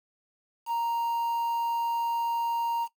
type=tone with quantisation; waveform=triangle; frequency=932.3 Hz; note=A#5; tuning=in tune; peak=-24 dBFS; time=0.66-2.88 s; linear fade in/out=50 ms; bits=8; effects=noise-tail reverb RT60 0.1 s tail -17 dB re dry